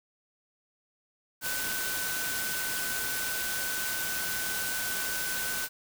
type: tone in noise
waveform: sine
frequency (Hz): 1511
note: F#6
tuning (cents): +36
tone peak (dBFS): -35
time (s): 1.41-5.69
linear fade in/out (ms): 50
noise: white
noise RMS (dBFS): -33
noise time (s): 1.41-5.69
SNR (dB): -5
effects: none

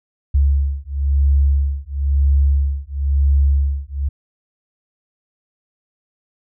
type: beating tone pair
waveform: sine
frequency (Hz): 69.3 / 70.29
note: C#2 / C#2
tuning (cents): 0 / +25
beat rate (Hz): 0.99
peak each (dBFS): -16 / -16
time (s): 0.34-4.09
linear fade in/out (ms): 10
effects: none

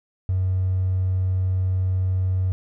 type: tone with hard clipping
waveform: triangle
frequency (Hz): 93.1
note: F#2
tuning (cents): +11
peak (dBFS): -19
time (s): 0.29-2.52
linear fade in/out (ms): 0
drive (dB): 3
effects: none

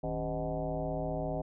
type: tone with frequency modulation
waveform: sine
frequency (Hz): 392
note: G4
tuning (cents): 0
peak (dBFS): -31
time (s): 0.03-1.42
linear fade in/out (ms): 10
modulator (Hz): 117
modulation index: 3
effects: none

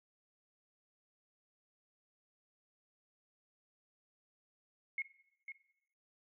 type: tone with echo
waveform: sine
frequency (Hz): 2169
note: C#7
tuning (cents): -38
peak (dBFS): -34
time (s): 4.98-5.02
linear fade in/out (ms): 2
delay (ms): 500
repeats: 1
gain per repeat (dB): -9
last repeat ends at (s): 5.52
effects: noise-tail reverb RT60 0.8 s tail -17 dB re dry

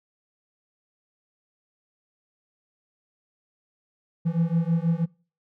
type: beating tone pair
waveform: triangle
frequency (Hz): 163.7 / 169.9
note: E3 / F3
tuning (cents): -12 / -47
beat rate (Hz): 6.2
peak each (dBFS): -22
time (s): 4.25-5.06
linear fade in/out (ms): 20
effects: noise-tail reverb RT60 0.4 s tail -25 dB re dry

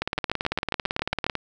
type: two click trains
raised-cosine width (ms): 0.3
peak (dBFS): -9 / -9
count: 9 / 25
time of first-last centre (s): 0.18-1.265 / 0.02-1.353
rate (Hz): 7.37 / 18
effects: none

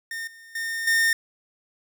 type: tone with level steps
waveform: 45% pulse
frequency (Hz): 1823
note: A#6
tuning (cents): -39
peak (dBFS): -30 / -45 / -27 / -18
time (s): 0.11-1.13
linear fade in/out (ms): 2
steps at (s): 0.27 / 0.55 / 0.87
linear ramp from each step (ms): 5
effects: none

